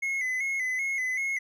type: tone with vibrato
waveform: triangle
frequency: 2093 Hz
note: C7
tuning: in tune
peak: -25 dBFS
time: 0.02-1.39 s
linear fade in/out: 10 ms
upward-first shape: square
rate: 2.6 Hz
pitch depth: 61 cents each way
effects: none